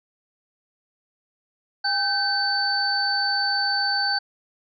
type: tone cluster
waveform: sine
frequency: 806 / 1542 / 4527 Hz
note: G5 / G6 / C#8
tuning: +48 / -29 / +36 cents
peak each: -27 / -25 / -23 dBFS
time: 1.84-4.19 s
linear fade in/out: 10 ms
effects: none